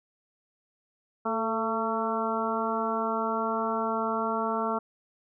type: harmonic tone with a mistuned harmonic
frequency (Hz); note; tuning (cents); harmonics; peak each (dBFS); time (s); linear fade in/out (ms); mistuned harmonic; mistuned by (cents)
224.9; A3; +38; 1 / 2 / 3 / 4 / 5 / 6; -33 / -33 / -33 / -33 / -33 / -33; 1.25-4.79; 10; 2; -35
effects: none